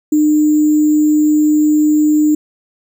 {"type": "tone with sample-and-hold", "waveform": "sine", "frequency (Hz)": 302.8, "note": "D#4", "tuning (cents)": -47, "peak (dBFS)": -8, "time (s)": [0.12, 2.35], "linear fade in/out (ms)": 5, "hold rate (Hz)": 7350, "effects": []}